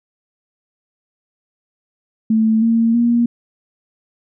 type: tone with pitch steps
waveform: sine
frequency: 220.8 / 228.6 / 236.6 Hz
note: A3 / A#3 / A#3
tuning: +6 / -34 / +26 cents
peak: -11 dBFS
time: 2.3-3.26 s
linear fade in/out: 5 ms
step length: 320 ms
effects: none